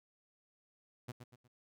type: tone with echo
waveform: sawtooth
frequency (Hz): 122.7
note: B2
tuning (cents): -11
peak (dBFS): -37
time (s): 1.08-1.12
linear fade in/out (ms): 10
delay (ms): 120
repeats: 3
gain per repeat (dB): -8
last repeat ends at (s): 1.48
effects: none